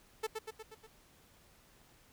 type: tone with echo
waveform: sawtooth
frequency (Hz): 439.1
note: A4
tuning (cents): -4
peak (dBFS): -29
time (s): 0.23-0.27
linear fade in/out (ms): 10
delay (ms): 120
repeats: 5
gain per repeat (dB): -4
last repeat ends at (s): 0.87
effects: pink hiss -64 dBFS RMS until 2.12 s